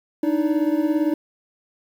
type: tone cluster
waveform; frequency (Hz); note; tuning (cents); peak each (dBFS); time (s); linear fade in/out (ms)
triangle; 299.6 / 317.3 / 576; D4 / D#4 / D5; +35 / +34 / -34; -19 / -19 / -27; 0.23-1.14; 5
effects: 8-bit